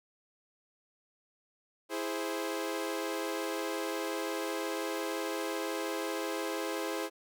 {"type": "chord", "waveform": "sawtooth", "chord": "E augmented", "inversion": "none", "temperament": "equal", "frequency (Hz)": [329.6, 415.3, 523.3], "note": ["E4", "G#4", "B#4"], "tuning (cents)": [0, 0, 0], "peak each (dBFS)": [-33, -34, -34], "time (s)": [1.89, 7.1], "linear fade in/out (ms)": 50, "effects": []}